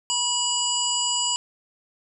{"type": "harmonic tone with a mistuned harmonic", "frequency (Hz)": 974, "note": "B5", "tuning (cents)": -24, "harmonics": [1, 3, 5, 7, 8], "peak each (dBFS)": [-30, -26, -29, -28, -28], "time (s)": [0.1, 1.36], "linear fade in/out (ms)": 0, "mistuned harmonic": 7, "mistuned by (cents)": 82, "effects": []}